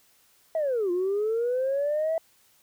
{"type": "linear two-way sweep", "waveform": "sine", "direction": "down then up", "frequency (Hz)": [659.3, 345.8, 659.3], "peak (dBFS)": -22, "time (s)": [0.55, 2.18], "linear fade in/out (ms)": 2, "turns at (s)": 0.91, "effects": ["tanh soft clip ceiling -20 dBFS", "white hiss -62 dBFS RMS until 2.62 s"]}